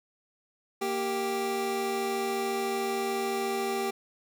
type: tone pair together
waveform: 25% pulse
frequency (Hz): 232.9 / 392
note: A#3 / G4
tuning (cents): -1 / 0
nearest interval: major sixth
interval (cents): 901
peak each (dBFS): -32 / -25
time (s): 0.81-3.91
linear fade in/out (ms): 10
effects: none